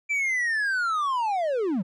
triangle linear sweep, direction down, 2349 to 162.8 Hz, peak -21 dBFS, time 0.09-1.83 s, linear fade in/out 20 ms, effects resampled to 24000 Hz

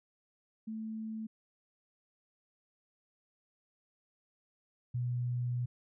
sine tone pair in turn, 220 / 122.58 Hz, A3 / B2, 0 / -13 cents, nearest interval minor seventh, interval 1013 cents, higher first, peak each -37 / -31 dBFS, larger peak second, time 0.67-1.27 / 4.94-5.66 s, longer second, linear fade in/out 10 ms, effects none

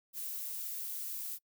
violet noise, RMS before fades -40 dBFS, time 0.13-1.39 s, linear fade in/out 50 ms, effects noise-tail reverb RT60 0.1 s tail -25 dB re dry

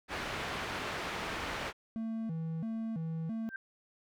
white low-pass noise, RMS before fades -38 dBFS, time 0.08-1.73 s, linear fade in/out 50 ms, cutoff 2100 Hz, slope 12 dB/octave
triangle tone with vibrato, 190.8 Hz, G3, 47 cents flat, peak -32 dBFS, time 1.96-3.49 s, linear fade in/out 0 ms, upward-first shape square, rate 1.5 Hz, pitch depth 280 cents each way
sine tone with exponential growth, 1569 Hz, G6, 1 cent sharp, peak -34 dBFS, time 3.43-3.56 s, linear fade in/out 2 ms, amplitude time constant 28 ms
effects none

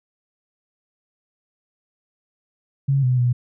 sine tone with pitch steps, 137.6 / 126.4 / 122.8 Hz, C#3 / B2 / B2, -12 / +41 / -9 cents, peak -15 dBFS, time 2.88-3.33 s, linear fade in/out 10 ms, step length 150 ms, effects none

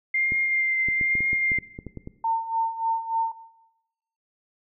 sine tone with vibrato, 2104 Hz, C7, 9 cents sharp, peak -21 dBFS, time 0.14-1.59 s, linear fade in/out 5 ms, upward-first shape triangle, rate 1.1 Hz, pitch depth 20 cents each way
clicks, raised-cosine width 3 ms, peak -22 dBFS, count 12, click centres 0.321 / 0.886 / 1.012 / 1.153 / 1.206 / 1.331 / 1.518 / 1.586 / 1.789 / 1.867 / 1.973 / 2.074 s
sine tone with tremolo, 906 Hz, A#5, 50 cents flat, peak -19 dBFS, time 2.24-3.32 s, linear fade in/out 5 ms, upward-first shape sine, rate 3.4 Hz, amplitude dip 75%
effects noise-tail reverb RT60 1.0 s tail -17 dB re dry

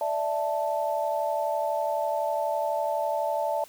sine chord, D suspended second, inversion none, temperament equal, 587.3 / 659.3 / 880 Hz, D5 / E5 / A5, 0 / 0 / 0 cents, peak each -29 dBFS, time 0.01-3.64 s, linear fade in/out 2 ms, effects white hiss -52 dBFS RMS until 3.68 s

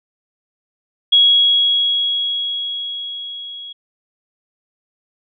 sine tone with level ramp, 3322 Hz, G#7, in tune, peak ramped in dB -7 to -30 dBFS, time 1.12-3.73 s, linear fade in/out 10 ms, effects none

